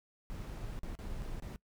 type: noise with dropouts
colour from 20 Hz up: brown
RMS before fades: -41 dBFS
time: 0.3-1.56 s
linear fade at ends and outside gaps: 0 ms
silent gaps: 0.791-0.833 / 0.952-0.989 / 1.221-1.226 / 1.399-1.423 s
effects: noise-tail reverb RT60 0.1 s tail -23 dB re dry